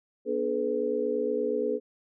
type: tone cluster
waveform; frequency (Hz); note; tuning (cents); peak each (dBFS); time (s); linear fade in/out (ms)
sine; 244 / 296.5 / 428.4 / 496.9; B3 / D4 / A4 / B4; -21 / +17 / -46 / +11; -35 / -35 / -28 / -30; 0.25-1.8; 50
effects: none